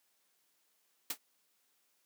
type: noise with exponential decay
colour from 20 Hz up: white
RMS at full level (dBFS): -30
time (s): 1.1-1.18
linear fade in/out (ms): 5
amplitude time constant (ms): 17
effects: white hiss -75 dBFS RMS until 2.05 s + high-pass 200 Hz 12 dB/octave